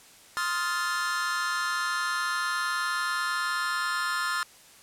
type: chord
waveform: 45% pulse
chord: F dominant seventh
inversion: second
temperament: just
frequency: 1047.7 / 1257.2 / 1396.9 / 1746.1 Hz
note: C6 / Eb6 / F6 / A6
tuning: +2 / +18 / 0 / -14 cents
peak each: -34 / -33 / -31 / -32 dBFS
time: 0.37-4.43 s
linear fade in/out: 0 ms
effects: white hiss -53 dBFS RMS until 4.82 s + low-pass 11000 Hz 12 dB/octave